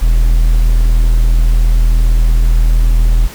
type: tone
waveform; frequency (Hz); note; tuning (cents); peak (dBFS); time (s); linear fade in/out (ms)
triangle; 40.46; E1; -32; -4; 0.01-3.28; 20
effects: pink hiss -32 dBFS RMS until 3.34 s